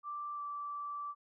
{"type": "tone with pitch glide", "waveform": "sine", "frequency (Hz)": [1174.7, 1163.2], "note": ["D6", "D6"], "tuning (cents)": [0, -17], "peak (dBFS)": -38, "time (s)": [0.03, 1.15], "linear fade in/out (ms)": 50, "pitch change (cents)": -17, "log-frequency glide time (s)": [0.35, 0.4], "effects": []}